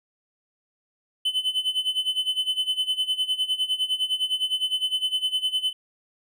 triangle tone with tremolo, 3031 Hz, F#7, 41 cents sharp, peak -18 dBFS, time 1.25-5.73 s, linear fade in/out 5 ms, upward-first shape sine, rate 9.8 Hz, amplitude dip 85%, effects none

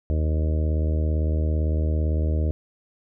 harmonic tone, 77.78 Hz, D#2, in tune, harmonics 1 / 2 / 3 / 4 / 5 / 6 / 7 / 8, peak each -20 / -32 / -36 / -34 / -38 / -38 / -39 / -39 dBFS, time 0.1-2.51 s, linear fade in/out 0 ms, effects none

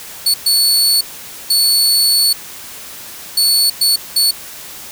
sawtooth tone bursts at uneven times, 4435 Hz, C#8, in tune, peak -7 dBFS, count 6, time 0.26-0.34 / 0.46-1.01 / 1.5-2.33 / 3.37-3.7 / 3.81-3.96 / 4.16-4.31 s, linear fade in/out 5 ms, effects white hiss -32 dBFS RMS until 4.91 s

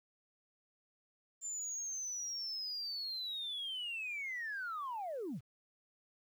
sine linear sweep, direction down, 7240 to 93.1 Hz, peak -37 dBFS, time 1.41-5.41 s, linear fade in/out 50 ms, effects tanh soft clip ceiling -35 dBFS + 11-bit

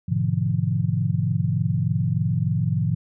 sine chord, G# diminished seventh, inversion none, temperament equal with one note detuned, 103.83 / 123.47 / 146.83 / 170.33 Hz, G#2 / B2 / D3 / F3, 0 / 0 / 0 / -43 cents, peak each -25 dBFS, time 0.08-2.95 s, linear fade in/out 10 ms, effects none

